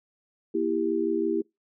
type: chord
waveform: sine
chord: E diminished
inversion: second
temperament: just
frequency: 237.3 / 329.6 / 395.6 Hz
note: Bb3 / E4 / G4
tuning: +31 / 0 / +16 cents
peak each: -32 / -26 / -27 dBFS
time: 0.54-1.42 s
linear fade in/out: 10 ms
effects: noise-tail reverb RT60 0.2 s tail -25 dB re dry